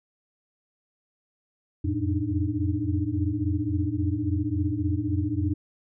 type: tone cluster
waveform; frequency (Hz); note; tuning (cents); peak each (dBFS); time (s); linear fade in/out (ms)
sine; 87.1 / 90.7 / 111.6 / 293.4 / 308.6; F2 / F#2 / A2 / D4 / D#4; -4 / -34 / +25 / -2 / -14; -30; 1.84-5.54; 10
effects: none